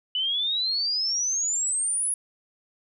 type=exponential sweep; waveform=sine; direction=up; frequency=2962 to 10548 Hz; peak=-23 dBFS; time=0.15-2.14 s; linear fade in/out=2 ms; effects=none